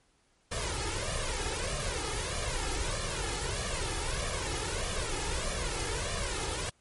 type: noise with flanger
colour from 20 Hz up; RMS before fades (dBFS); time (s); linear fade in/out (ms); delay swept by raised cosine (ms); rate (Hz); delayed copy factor
pink; -33; 0.51-6.7; 10; 1.7 to 2.38; 1.6; +0.75
effects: pink hiss -69 dBFS RMS until 6.8 s + MP3 48 kbps